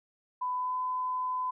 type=tone with pitch glide; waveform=sine; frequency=1000 to 1011 Hz; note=B5 to B5; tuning=+21 to +40 cents; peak=-29 dBFS; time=0.41-1.51 s; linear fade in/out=10 ms; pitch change=+19 cents; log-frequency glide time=0.55-0.76 s; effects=none